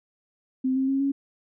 sine tone with pitch steps, 260 / 265.5 / 271 / 276.7 Hz, C4 / C4 / C#4 / C#4, -11 / +25 / -39 / -3 cents, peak -21 dBFS, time 0.64-1.12 s, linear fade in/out 10 ms, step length 120 ms, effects none

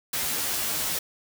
white noise with comb filter, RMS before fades -28 dBFS, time 0.13-0.99 s, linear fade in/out 5 ms, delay 13 ms, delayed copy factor +1, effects none

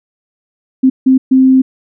sine tone bursts at uneven times, 261.6 Hz, C4, in tune, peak -4 dBFS, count 3, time 0.83-0.9 / 1.06-1.18 / 1.31-1.62 s, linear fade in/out 10 ms, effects none

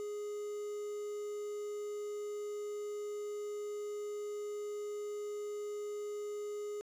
triangle tone with quantisation, 415.3 Hz, G#4, in tune, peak -36 dBFS, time 0-6.81 s, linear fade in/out 0 ms, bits 9, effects low-pass 11000 Hz 12 dB/octave

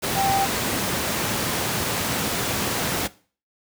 sine tone in noise, 784 Hz, G5, in tune, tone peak -19 dBFS, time 0.16-0.46 s, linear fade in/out 20 ms, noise pink, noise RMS -24 dBFS, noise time 0.02-3.08 s, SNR +2 dB, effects noise-tail reverb RT60 0.4 s tail -19 dB re dry + high-pass 100 Hz 12 dB/octave

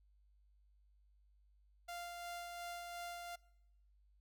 sawtooth tone with tremolo, 696 Hz, F5, 6 cents flat, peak -40 dBFS, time 1.88-3.36 s, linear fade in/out 10 ms, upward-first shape sine, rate 2.8 Hz, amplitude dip 30%, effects noise-tail reverb RT60 0.9 s tail -23 dB re dry + added 50 Hz sine -67 dBFS peak until 4.2 s

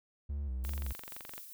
triangle tone with vibrato, 67.4 Hz, C#2, 48 cents flat, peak -32 dBFS, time 0.29-0.93 s, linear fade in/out 10 ms, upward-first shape square, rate 2.6 Hz, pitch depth 100 cents each way
violet noise with tremolo, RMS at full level -46 dBFS, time 0.64-1.53 s, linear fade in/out 0 ms, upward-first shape triangle, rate 4.5 Hz, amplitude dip 45%
click train, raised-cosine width 0.3 ms, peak -29 dBFS, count 18, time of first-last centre 0.65-1.38 s, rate 23.3 Hz
effects none

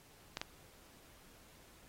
clicks, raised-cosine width 0.2 ms, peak -20 dBFS, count 2, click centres 0.371 / 0.415 s, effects pink hiss -62 dBFS RMS until 1.88 s + AAC 48 kbps

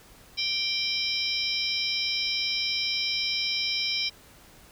harmonic tone with a mistuned harmonic, 784 Hz, G5, in tune, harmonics 3 / 4 / 5 / 6 / 7, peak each -32 / -32 / -32 / -32 / -32 dBFS, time 0.37-4.1 s, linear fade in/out 20 ms, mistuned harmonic 6, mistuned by +110 cents, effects pink hiss -53 dBFS RMS until 4.71 s

